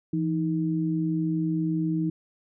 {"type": "tone pair together", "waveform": "sine", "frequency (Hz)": [166.86, 314.7], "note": ["E3", "D#4"], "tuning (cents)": [21, 20], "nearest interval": "major seventh", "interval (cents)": 1099, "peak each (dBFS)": -26, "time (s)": [0.13, 2.1], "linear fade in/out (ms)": 5, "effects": []}